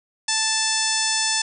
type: harmonic tone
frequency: 880 Hz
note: A5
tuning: in tune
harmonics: 1 / 2 / 3 / 4 / 5 / 6 / 7 / 8 / 9 / 10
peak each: -30 / -28 / -31 / -29 / -30 / -25 / -28 / -30 / -31 / -30 dBFS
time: 0.28-1.42 s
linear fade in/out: 5 ms
effects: none